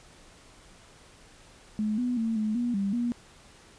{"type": "tone with pitch steps", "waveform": "sine", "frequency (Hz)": [213.5, 246.9, 225.9, 215, 241, 197.9, 239.4], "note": ["G#3", "B3", "A3", "A3", "B3", "G3", "A#3"], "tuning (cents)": [48, 0, 46, -40, -42, 17, 46], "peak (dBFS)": -25, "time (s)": [1.79, 3.12], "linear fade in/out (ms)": 0, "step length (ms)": 190, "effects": ["pink hiss -54 dBFS RMS until 3.78 s", "resampled to 22050 Hz"]}